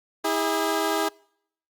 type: tone pair together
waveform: 15% pulse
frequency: 322.7 / 406.6 Hz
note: E4 / G#4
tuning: -37 / -37 cents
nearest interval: major third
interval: 400 cents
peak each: -19 dBFS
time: 0.24-1.09 s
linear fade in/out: 10 ms
effects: noise-tail reverb RT60 0.7 s tail -26 dB re dry + Opus 48 kbps